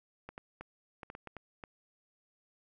clicks, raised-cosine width 0.5 ms, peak -29 dBFS, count 9, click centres 0.29 / 0.379 / 0.61 / 1.032 / 1.101 / 1.151 / 1.273 / 1.367 / 1.638 s, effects none

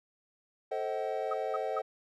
triangle chord, A diminished seventh, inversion none, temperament just, 440 / 528 / 633.6 / 760.3 Hz, A4 / C5 / Eb5 / Gb5, 0 / +16 / +31 / +47 cents, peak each -35 dBFS, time 0.71-1.82 s, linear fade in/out 10 ms
sine tone bursts, 1274 Hz, D#6, 41 cents sharp, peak -31 dBFS, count 3, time 1.31-1.791 s, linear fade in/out 5 ms, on 27 ms, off 200 ms
effects none

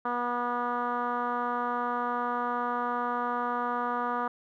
10% pulse tone with low-pass filter, 242.6 Hz, B3, 31 cents flat, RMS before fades -30 dBFS, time 0.05-4.28 s, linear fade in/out 5 ms, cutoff 1200 Hz, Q 2.8, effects none

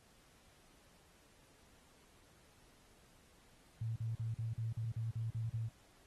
sine tone bursts, 113.1 Hz, A2, 48 cents sharp, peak -36 dBFS, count 10, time 3.81-5.688 s, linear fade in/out 5 ms, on 150 ms, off 42 ms, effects pink hiss -67 dBFS RMS until 6.06 s + AAC 32 kbps

